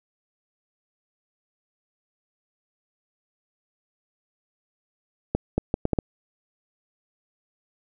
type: accelerating click train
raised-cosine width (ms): 2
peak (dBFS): -8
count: 6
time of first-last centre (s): 5.35-5.988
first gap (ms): 230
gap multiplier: 0.7
effects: none